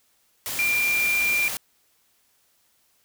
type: tone in noise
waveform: sine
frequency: 2382 Hz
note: D7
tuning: 24 cents sharp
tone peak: -20 dBFS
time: 0.59-1.48 s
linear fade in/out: 0 ms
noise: white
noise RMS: -30 dBFS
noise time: 0.46-1.57 s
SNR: +7 dB
effects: white hiss -65 dBFS RMS until 3.04 s